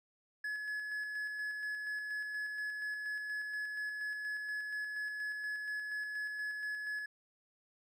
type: tone with tremolo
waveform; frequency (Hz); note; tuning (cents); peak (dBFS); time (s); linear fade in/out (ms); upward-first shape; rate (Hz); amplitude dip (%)
triangle; 1700; G#6; +40; -34; 0.44-7.06; 5; square; 4.2; 30
effects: none